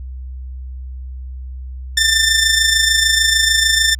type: tone with amplitude modulation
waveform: 15% pulse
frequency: 1785 Hz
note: A6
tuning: 24 cents sharp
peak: -3 dBFS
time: 1.97-3.95 s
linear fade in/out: 5 ms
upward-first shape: sine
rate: 26.7 Hz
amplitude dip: 50%
effects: added 64 Hz sine -26 dBFS peak until 3.99 s + resampled to 32000 Hz